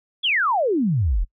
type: exponential sweep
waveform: sine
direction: down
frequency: 3520 to 35.88 Hz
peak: -17 dBFS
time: 0.23-1.25 s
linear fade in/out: 20 ms
effects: noise-tail reverb RT60 0.1 s tail -24 dB re dry